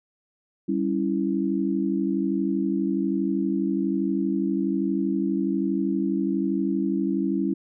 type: chord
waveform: sine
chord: C# diminished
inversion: second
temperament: equal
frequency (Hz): 196 / 277.2 / 329.6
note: G3 / C#4 / E4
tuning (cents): 0 / 0 / 0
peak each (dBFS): -26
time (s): 0.68-7.54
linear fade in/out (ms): 10
effects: none